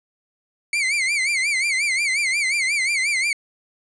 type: tone with vibrato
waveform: 40% pulse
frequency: 2208 Hz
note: C#7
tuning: 7 cents flat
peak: -18 dBFS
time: 0.73-3.33 s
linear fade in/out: 2 ms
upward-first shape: sine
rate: 5.6 Hz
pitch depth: 140 cents each way
effects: resampled to 22050 Hz + 8-bit